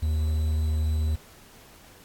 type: tone with quantisation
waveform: triangle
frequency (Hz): 77.78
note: D#2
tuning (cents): 0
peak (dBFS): -20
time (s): 0.02-1.16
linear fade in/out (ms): 10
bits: 8
effects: pink hiss -52 dBFS RMS until 2.04 s + AAC 64 kbps